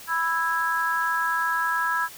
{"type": "chord", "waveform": "sine", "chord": "E major", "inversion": "second", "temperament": "just", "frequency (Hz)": [988.9, 1318.5, 1648.1], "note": ["B5", "E6", "G#6"], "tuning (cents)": [2, 0, -14], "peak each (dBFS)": [-27, -27, -25], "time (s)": [0.07, 2.09], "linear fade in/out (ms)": 50, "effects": ["white hiss -43 dBFS RMS until 2.17 s"]}